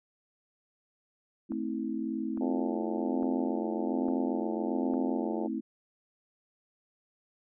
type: chord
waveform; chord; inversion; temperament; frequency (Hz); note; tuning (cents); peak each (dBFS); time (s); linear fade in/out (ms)
sine; A minor; none; equal with one note detuned; 220 / 261.6 / 323.2; A3 / C4 / E4; 0 / 0 / -34; -35; 1.49-5.61; 20
type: click train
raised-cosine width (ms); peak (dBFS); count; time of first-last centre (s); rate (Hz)
1; -32; 5; 1.52-4.939; 1.17
type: harmonic tone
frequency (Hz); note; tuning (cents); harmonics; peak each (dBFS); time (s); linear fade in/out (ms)
87.6; F2; +6; 3 / 4 / 5 / 6 / 7 / 8 / 9 / 10; -35 / -37 / -39 / -41 / -42 / -43 / -44 / -45; 2.4-5.48; 20
effects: none